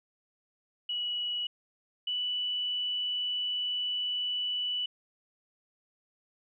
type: tone pair in turn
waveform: sine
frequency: 2930 / 2966 Hz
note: F#7 / F#7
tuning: -18 / +4 cents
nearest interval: unison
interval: 22 cents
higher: second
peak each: -30 / -29 dBFS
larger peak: second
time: 0.89-1.47 / 2.07-4.86 s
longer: second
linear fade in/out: 5 ms
effects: none